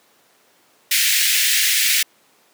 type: high-pass noise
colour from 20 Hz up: pink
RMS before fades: -17 dBFS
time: 0.91-2.03 s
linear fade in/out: 5 ms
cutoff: 1800 Hz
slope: 48 dB/octave
effects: pink hiss -56 dBFS RMS until 2.53 s + high-pass 300 Hz 12 dB/octave